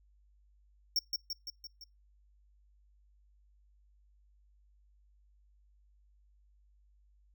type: tone with echo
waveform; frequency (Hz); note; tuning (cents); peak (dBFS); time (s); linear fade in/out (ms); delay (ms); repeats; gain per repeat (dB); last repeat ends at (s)
square; 5490; F8; -31; -28; 0.96-0.99; 2; 170; 5; -4; 1.84
effects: noise-tail reverb RT60 0.2 s tail -25 dB re dry + added 50 Hz sine -63 dBFS peak until 7.34 s